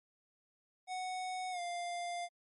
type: tone with pitch glide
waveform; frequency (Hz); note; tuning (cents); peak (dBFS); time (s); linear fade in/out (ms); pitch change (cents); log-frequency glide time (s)
square; 740 to 698.5; F#5 to F5; 0 to 0; -38; 0.87-2.29; 50; -100; 1.51-1.6
effects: MP3 48 kbps